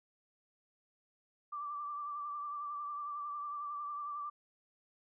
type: tone with vibrato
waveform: sine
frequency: 1171 Hz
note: D6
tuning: 5 cents flat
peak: -38 dBFS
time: 1.52-4.3 s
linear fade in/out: 10 ms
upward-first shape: triangle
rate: 11 Hz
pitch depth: 41 cents each way
effects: none